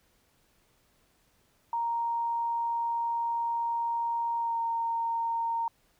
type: tone with pitch glide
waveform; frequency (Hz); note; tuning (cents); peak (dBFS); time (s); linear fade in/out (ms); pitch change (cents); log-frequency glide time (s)
sine; 932.3 to 922.1; A#5 to A#5; 0 to -19; -27; 1.73-5.68; 2; -19; 4.38-4.58
effects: pink hiss -68 dBFS RMS until 5.99 s